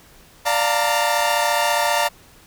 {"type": "chord", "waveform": "sawtooth", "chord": "Bb major seventh", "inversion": "first", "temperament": "equal with one note detuned", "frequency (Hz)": [587.3, 698.5, 897.5, 932.3], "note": ["D5", "F5", "A5", "Bb5"], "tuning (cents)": [0, 0, 34, 0], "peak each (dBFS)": -19, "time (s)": [0.45, 2.09], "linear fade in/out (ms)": 20, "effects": ["pink hiss -49 dBFS RMS until 2.46 s"]}